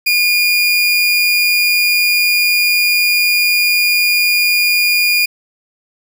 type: tone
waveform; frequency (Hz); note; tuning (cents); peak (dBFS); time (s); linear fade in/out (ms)
30% pulse; 2428; D#7; -43; -8; 0.06-5.26; 10
effects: none